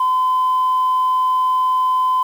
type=tone; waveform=sine; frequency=1021 Hz; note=C6; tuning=43 cents flat; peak=-12 dBFS; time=0-2.23 s; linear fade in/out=5 ms; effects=tanh soft clip ceiling -11 dBFS + 7-bit